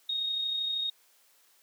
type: tone with amplitude modulation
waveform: sine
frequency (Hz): 3729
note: A#7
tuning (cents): 0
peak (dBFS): -27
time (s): 0.09-0.9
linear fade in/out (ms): 5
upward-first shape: sine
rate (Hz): 32.8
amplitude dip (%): 35
effects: white hiss -64 dBFS RMS until 1.62 s + high-pass 400 Hz 12 dB/octave